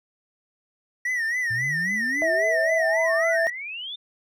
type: tone with vibrato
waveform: triangle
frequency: 1900 Hz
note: A#6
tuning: 33 cents sharp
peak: -21 dBFS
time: 1.05-3.5 s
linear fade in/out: 5 ms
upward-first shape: sine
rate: 3.7 Hz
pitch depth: 110 cents each way
type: exponential sweep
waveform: sine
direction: up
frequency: 110 to 3636 Hz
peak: -31 dBFS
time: 1.5-3.96 s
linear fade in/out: 10 ms
type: tone with pitch glide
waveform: sine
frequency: 650 to 661 Hz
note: E5 to E5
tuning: -24 to +5 cents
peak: -21 dBFS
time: 2.22-3.47 s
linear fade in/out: 0 ms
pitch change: +29 cents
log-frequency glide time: 2.86-3.32 s
effects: none